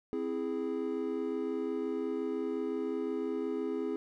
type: chord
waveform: triangle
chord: C augmented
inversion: none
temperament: equal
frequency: 261.6 / 329.6 / 415.3 Hz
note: C4 / E4 / G#4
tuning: 0 / 0 / 0 cents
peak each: -35 / -35 / -33 dBFS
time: 0.13-3.96 s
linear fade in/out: 0 ms
effects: none